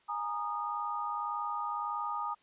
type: chord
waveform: sine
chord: Ab suspended second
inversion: none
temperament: equal with one note detuned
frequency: 830.6 / 932.3 / 1230.9 Hz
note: Ab5 / Bb5 / Eb6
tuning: 0 / 0 / -19 cents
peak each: -39 / -38 / -35 dBFS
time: 0.08-2.35 s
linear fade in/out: 20 ms
effects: white hiss -67 dBFS RMS until 2.42 s + resampled to 8000 Hz